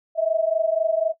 sine tone pair together, 635.3 / 659.3 Hz, D#5 / E5, +36 / 0 cents, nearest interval minor second, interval 64 cents, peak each -22 / -20 dBFS, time 0.15-1.14 s, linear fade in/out 50 ms, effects noise-tail reverb RT60 0.1 s tail -18 dB re dry

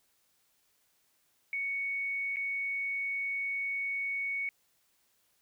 sine tone with dropouts, 2225 Hz, C#7, 6 cents sharp, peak -31 dBFS, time 1.53-4.49 s, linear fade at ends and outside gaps 1 ms, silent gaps 2.36-2.368 s, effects white hiss -72 dBFS RMS until 5.41 s

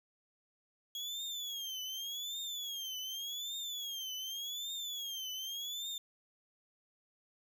35% pulse tone with vibrato, 3313 Hz, G#7, 5 cents flat, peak -37 dBFS, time 0.95-5.98 s, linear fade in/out 2 ms, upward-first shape triangle, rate 0.86 Hz, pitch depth 180 cents each way, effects none

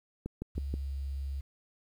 click train, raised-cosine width 3 ms, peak -23 dBFS, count 4, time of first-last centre 0.26-0.74 s, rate 6.25 Hz
sine tone with pitch glide, 69.2 to 68.64 Hz, C#2 to C#2, -2 to -16 cents, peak -33 dBFS, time 0.55-1.41 s, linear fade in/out 10 ms, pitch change -14 cents, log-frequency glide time 0.69-0.9 s
effects 10-bit

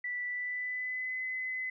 sine tone with pitch glide, 1969 to 2027 Hz, B6 to B6, -6 to +45 cents, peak -33 dBFS, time 0.04-1.7 s, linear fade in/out 5 ms, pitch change +51 cents, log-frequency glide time 0.26-1.17 s, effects none

